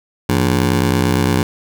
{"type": "ring-modulated tone", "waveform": "20% pulse", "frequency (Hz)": 128.3, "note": "C3", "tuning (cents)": -34, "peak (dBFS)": -5, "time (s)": [0.29, 1.43], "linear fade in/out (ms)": 2, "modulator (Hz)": 34.4, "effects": []}